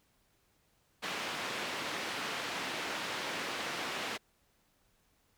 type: band-pass noise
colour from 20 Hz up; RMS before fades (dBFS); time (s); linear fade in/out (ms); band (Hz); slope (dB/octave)
white; -38; 1.02-4.18; 20; 180 to 2900; 12
effects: pink hiss -72 dBFS RMS until 5.37 s